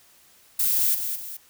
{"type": "noise with echo", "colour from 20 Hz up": "violet", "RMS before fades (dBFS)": -22, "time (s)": [0.59, 0.95], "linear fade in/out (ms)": 5, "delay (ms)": 210, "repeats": 2, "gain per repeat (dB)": -7, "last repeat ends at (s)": 1.37, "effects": ["white hiss -56 dBFS RMS until 1.49 s"]}